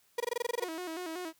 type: tone bursts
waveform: 35% pulse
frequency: 479.4 Hz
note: A#4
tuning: 48 cents sharp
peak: -27 dBFS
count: 11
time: 0.18-0.643 s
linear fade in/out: 5 ms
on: 23 ms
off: 21 ms
type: tone with vibrato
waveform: sawtooth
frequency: 341.5 Hz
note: F4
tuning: 39 cents flat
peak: -33 dBFS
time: 0.59-1.33 s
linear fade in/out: 50 ms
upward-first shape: square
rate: 5.3 Hz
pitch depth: 100 cents each way
effects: white hiss -68 dBFS RMS until 1.39 s + high-pass 60 Hz 12 dB/octave